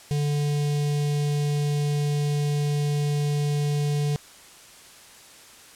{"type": "tone with notch filter", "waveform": "square", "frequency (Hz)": 146.2, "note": "D3", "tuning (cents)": -7, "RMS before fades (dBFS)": -24, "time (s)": [0.11, 4.16], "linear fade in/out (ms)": 0, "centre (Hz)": 1300, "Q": 0.57, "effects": ["white hiss -48 dBFS RMS until 5.75 s", "low-pass 10000 Hz 12 dB/octave"]}